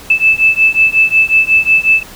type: beating tone pair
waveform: sine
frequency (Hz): 2626 / 2631.5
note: E7 / E7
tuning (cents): -7 / -4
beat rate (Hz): 5.5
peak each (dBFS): -10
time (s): 0.1-2.03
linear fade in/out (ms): 5
effects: pink hiss -34 dBFS RMS until 2.15 s